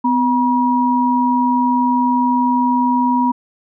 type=tone pair together; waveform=sine; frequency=252.1 / 960 Hz; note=B3 / B5; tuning=+36 / -49 cents; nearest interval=octave + major seventh; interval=2315 cents; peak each=-15 dBFS; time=0.04-3.32 s; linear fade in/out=10 ms; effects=none